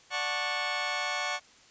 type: chord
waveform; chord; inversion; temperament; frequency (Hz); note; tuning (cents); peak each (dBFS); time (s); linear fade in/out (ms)
15% pulse; D major seventh; none; just; 587.3 / 734.2 / 881 / 1101.2; D5 / F#5 / A5 / C#6; 0 / -14 / +2 / -12; -31 / -28 / -32 / -28; 0.1-1.4; 50
effects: white hiss -57 dBFS RMS until 1.7 s + resampled to 16000 Hz